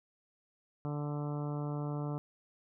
harmonic tone, 146.83 Hz, D3, in tune, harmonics 1 / 2 / 3 / 4 / 5 / 6 / 7 / 8 / 9, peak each -35 / -41 / -45 / -47 / -49 / -51 / -52 / -53 / -54 dBFS, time 0.85-2.18 s, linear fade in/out 0 ms, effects none

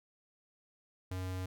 square tone, 92.5 Hz, F#2, in tune, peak -37 dBFS, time 1.11-1.46 s, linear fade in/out 5 ms, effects none

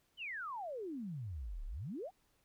sine exponential two-way sweep, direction down then up, 3137 to 31.91 to 836 Hz, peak -40 dBFS, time 0.17-2.11 s, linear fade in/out 50 ms, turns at 1.65 s, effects pink hiss -75 dBFS RMS until 2.44 s

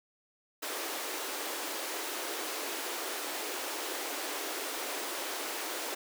pink high-pass noise, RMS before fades -37 dBFS, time 0.62-5.95 s, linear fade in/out 10 ms, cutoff 300 Hz, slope 48 dB/octave, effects none

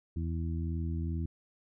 harmonic tone, 82.41 Hz, E2, in tune, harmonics 1 / 2 / 3 / 4, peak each -32 / -38 / -42 / -44 dBFS, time 0.16-1.26 s, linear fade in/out 5 ms, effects none

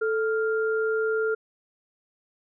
sine tone pair together, 440 / 1398.6 Hz, A4 / F6, 0 / +2 cents, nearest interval octave + minor sixth, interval 2002 cents, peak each -23 / -29 dBFS, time 0.01-1.35 s, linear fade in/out 10 ms, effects none

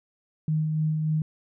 sine tone with tremolo, 155.56 Hz, D#3, in tune, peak -21 dBFS, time 0.48-1.22 s, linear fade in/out 2 ms, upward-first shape sine, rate 3.4 Hz, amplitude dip 30%, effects none

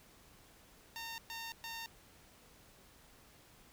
10% pulse tone bursts, 914 Hz, A#5, 34 cents flat, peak -34 dBFS, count 3, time 0.96-1.86 s, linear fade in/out 0 ms, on 220 ms, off 120 ms, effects pink hiss -62 dBFS RMS until 3.72 s

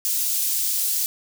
white high-pass noise, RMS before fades -23 dBFS, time 0.05-1.06 s, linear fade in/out 0 ms, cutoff 5300 Hz, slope 12 dB/octave, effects none

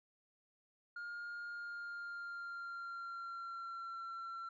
sine tone with pitch glide, 1416 to 1356 Hz, F6 to E6, +23 to +49 cents, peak -40 dBFS, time 0.96-4.49 s, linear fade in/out 5 ms, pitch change -74 cents, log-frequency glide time 1.47-3.99 s, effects tanh soft clip ceiling -42 dBFS

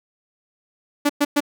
sawtooth tone bursts, 290 Hz, D4, 22 cents flat, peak -11 dBFS, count 3, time 1.05-1.405 s, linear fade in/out 10 ms, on 45 ms, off 110 ms, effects none

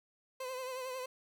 30% pulse tone with vibrato, 514 Hz, C5, 31 cents flat, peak -36 dBFS, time 0.4-1.06 s, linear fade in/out 5 ms, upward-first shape triangle, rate 11 Hz, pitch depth 55 cents each way, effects none

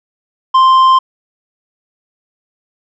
sine tone with tanh clipping, 1046.5 Hz, C6, in tune, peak -6 dBFS, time 0.54-0.99 s, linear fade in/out 10 ms, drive 6 dB, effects none

